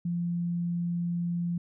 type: tone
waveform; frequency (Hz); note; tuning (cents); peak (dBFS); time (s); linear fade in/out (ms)
sine; 172.7; F3; -19; -27; 0.05-1.58; 5
effects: none